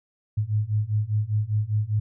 sine beating tone pair, 103.83 / 108.83 Hz, G#2 / A2, 0 / -19 cents, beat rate 5 Hz, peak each -25 / -24 dBFS, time 0.37-2 s, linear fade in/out 10 ms, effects none

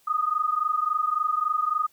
sine tone pair together, 1226.4 / 1250 Hz, D#6 / D#6, -25 / +8 cents, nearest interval unison, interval 33 cents, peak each -25 / -25 dBFS, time 0.07-1.87 s, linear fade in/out 10 ms, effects white hiss -62 dBFS RMS until 1.92 s

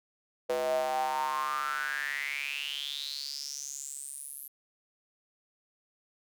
square tone with high-pass filter sweep, 70.6 Hz, C#2, 32 cents sharp, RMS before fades -34 dBFS, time 0.49-4.48 s, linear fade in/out 10 ms, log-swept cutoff 520 to 12000 Hz, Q 8.7, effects none

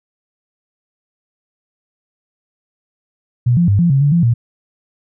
sine tone with pitch steps, 121.8 / 172.9 / 100.4 / 172.1 / 136.4 / 143.7 / 170.6 / 117.8 Hz, B2 / F3 / G2 / F3 / C#3 / D3 / F3 / A#2, -24 / -17 / +42 / -25 / -28 / -37 / -40 / +19 cents, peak -9 dBFS, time 3.46-4.34 s, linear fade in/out 10 ms, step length 110 ms, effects none

